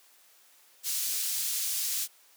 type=high-pass noise; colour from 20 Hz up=pink; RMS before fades=-31 dBFS; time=0.83-2.08 s; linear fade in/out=50 ms; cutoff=5400 Hz; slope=12 dB/octave; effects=white hiss -60 dBFS RMS until 2.36 s + high-pass 400 Hz 12 dB/octave